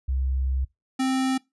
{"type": "tone pair in turn", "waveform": ["sine", "square"], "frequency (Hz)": [65.7, 262.3], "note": ["C2", "C4"], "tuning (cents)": [8, 4], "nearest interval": "2 octaves", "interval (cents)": 2396, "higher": "second", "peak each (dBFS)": -22, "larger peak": "neither", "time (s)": [[0.08, 0.65], [0.99, 1.38]], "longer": "first", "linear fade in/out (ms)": 10, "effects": ["noise-tail reverb RT60 0.2 s tail -23 dB re dry", "resampled to 24000 Hz"]}